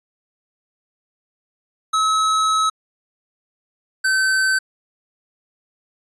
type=tone pair in turn; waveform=square; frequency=1288 / 1537 Hz; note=E6 / G6; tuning=-41 / -35 cents; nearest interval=minor third; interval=306 cents; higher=second; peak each=-16 dBFS; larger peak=neither; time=1.93-2.7 / 4.04-4.59 s; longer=first; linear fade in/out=10 ms; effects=resampled to 24000 Hz